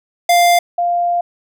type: tone pair in turn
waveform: square / sine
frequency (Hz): 698 / 698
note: F5 / F5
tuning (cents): -1 / -1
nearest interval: unison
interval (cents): 0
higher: neither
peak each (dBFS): -9 / -13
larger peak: first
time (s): 0.29-0.59 / 0.78-1.21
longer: second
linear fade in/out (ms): 5
effects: none